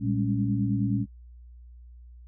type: tone cluster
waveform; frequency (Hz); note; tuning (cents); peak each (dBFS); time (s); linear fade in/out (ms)
sine; 115.6 / 196.4 / 206 / 278.1; A#2 / G3 / G#3 / C#4; -14 / +4 / -14 / +6; -27 / -30 / -30 / -29; 0-1.06; 50
effects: noise-tail reverb RT60 0.1 s tail -22 dB re dry + added 60 Hz sine -45 dBFS peak until 2.27 s